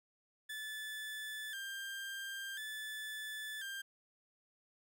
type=tone with vibrato; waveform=30% pulse; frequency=1663 Hz; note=G#6; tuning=2 cents sharp; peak=-39 dBFS; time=0.49-3.82 s; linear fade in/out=10 ms; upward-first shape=square; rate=0.48 Hz; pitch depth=78 cents each way; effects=none